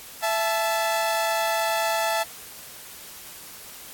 sawtooth tone pair together, 665.5 / 871 Hz, E5 / A5, +16 / -18 cents, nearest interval perfect fourth, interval 466 cents, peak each -21 dBFS, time 0.22-2.24 s, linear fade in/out 20 ms, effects white hiss -42 dBFS RMS until 3.93 s + AAC 64 kbps

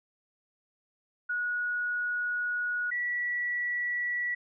sine tone pair in turn, 1457 / 1944.9 Hz, F#6 / B6, -27 / -27 cents, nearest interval perfect fourth, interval 500 cents, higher second, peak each -28 dBFS, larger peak neither, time 1.29-2.91 / 2.91-4.35 s, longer first, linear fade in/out 10 ms, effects none

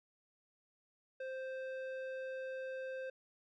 square tone with low-pass filter, 523.3 Hz, C5, in tune, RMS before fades -43 dBFS, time 1.2-3.1 s, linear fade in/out 5 ms, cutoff 2000 Hz, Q 0.98, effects none

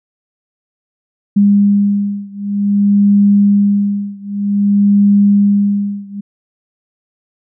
sine beating tone pair, 202.1 / 202.63 Hz, G#3 / G#3, -47 / -42 cents, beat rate 0.53 Hz, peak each -11 / -12 dBFS, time 1.36-6.21 s, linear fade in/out 10 ms, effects none

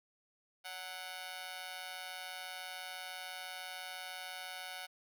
10% pulse tone with amplitude modulation, 740 Hz, F#5, in tune, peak -31 dBFS, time 0.64-4.87 s, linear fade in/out 20 ms, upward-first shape sine, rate 174 Hz, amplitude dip 85%, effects none

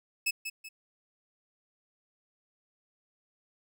sawtooth tone with echo, 2600 Hz, E7, 24 cents flat, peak -23 dBFS, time 0.26-0.31 s, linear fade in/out 10 ms, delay 190 ms, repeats 2, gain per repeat -8 dB, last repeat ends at 0.69 s, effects none

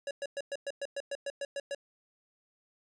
square tone bursts, 561 Hz, C#5, 21 cents sharp, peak -34 dBFS, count 12, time 0.07-1.748 s, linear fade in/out 2 ms, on 39 ms, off 110 ms, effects resampled to 22050 Hz

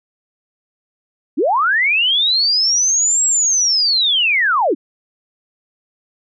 sine linear two-way sweep, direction up then down, 230.5 to 7710 to 230.5 Hz, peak -12 dBFS, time 1.37-4.75 s, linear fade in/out 20 ms, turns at 3.25 s, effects none

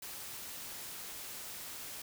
white noise, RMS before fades -45 dBFS, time 0.02-2.02 s, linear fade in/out 5 ms, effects none

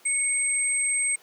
sine tone pair together, 2217 / 8320 Hz, C#7 / C9, 0 / -11 cents, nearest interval octave + major seventh, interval 2289 cents, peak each -28 / -23 dBFS, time 0.05-1.16 s, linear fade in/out 10 ms, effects pink hiss -55 dBFS RMS until 1.22 s + high-pass 400 Hz 12 dB/octave

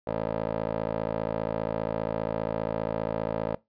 15% pulse tone with band-pass filter, 55 Hz, A1, in tune, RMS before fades -30 dBFS, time 0.07-3.56 s, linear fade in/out 5 ms, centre 580 Hz, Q 1.8, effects noise-tail reverb RT60 0.2 s tail -21 dB re dry + resampled to 11025 Hz

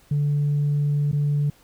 sine tone with dropouts, 145.6 Hz, D3, 15 cents flat, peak -17 dBFS, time 0.11-1.5 s, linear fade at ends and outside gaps 5 ms, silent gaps 1.116-1.128 s, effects tanh soft clip ceiling -16 dBFS + pink hiss -56 dBFS RMS until 1.63 s

